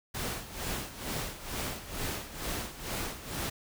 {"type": "noise with tremolo", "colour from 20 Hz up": "pink", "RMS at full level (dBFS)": -34, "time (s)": [0.14, 3.5], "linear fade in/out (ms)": 10, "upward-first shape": "sine", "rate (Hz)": 2.2, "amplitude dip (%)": 75, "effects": []}